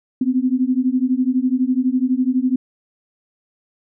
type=beating tone pair; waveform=sine; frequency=250 / 262 Hz; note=B3 / C4; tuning=+21 / +2 cents; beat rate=12 Hz; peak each=-18 dBFS; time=0.21-2.56 s; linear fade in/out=5 ms; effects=none